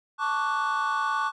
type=chord; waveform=triangle; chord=D major seventh; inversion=second; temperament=equal with one note detuned; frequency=880 / 1115.8 / 1174.7 / 1480 Hz; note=A5 / C#6 / D6 / F#6; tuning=0 / +11 / 0 / 0 cents; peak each=-28 / -25 / -28 / -28 dBFS; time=0.18-1.32 s; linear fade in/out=50 ms; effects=tanh soft clip ceiling -17 dBFS + resampled to 24000 Hz